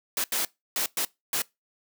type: noise bursts at uneven times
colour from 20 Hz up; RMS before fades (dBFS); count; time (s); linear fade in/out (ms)
white; -27; 5; 0.17-0.24 / 0.32-0.45 / 0.76-0.86 / 0.97-1.05 / 1.33-1.42; 2
effects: noise-tail reverb RT60 0.2 s tail -22 dB re dry + high-pass 200 Hz 12 dB/octave